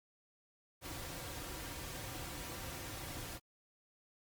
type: noise with comb filter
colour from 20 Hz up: pink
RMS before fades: -45 dBFS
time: 0.81-3.4 s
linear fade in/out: 50 ms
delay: 4.7 ms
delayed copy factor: -0.55
effects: Opus 48 kbps